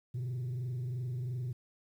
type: tone with frequency modulation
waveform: sine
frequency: 124.6 Hz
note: B2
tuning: 16 cents sharp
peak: -31 dBFS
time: 0.14-1.53 s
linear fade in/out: 10 ms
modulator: 22.9 Hz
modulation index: 0.4
effects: tanh soft clip ceiling -33 dBFS + 11-bit